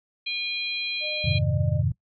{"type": "harmonic tone", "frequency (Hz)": 811, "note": "G#5", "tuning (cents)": -41, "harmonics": [3, 4, 5], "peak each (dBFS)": [-29, -33, -31], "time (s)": [0.26, 1.39], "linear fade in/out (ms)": 10}
{"type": "tone with pitch glide", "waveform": "sine", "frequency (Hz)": [609, 604.1], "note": ["D#5", "D5"], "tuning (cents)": [-37, 49], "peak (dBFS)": -34, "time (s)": [1, 1.83], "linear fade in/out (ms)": 50, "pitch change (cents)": -14, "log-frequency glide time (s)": [1.11, 1.57]}
{"type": "chord", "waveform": "sine", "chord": "F minor seventh", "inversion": "none", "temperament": "equal with one note detuned", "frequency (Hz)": [87.81, 103.83, 130.81, 155.56], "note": ["F2", "Ab2", "C3", "Eb3"], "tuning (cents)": [10, 0, 0, 0], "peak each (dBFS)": [-27, -26, -25, -28], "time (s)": [1.24, 1.92], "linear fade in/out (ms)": 10}
{"effects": ["noise-tail reverb RT60 0.1 s tail -21 dB re dry"]}